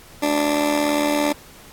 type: tone with amplitude modulation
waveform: 20% pulse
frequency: 293.7 Hz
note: D4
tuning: in tune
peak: -10 dBFS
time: 0.22-1.33 s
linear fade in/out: 10 ms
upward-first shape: sine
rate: 77.7 Hz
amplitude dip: 60%
effects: pink hiss -45 dBFS RMS until 1.72 s + AAC 64 kbps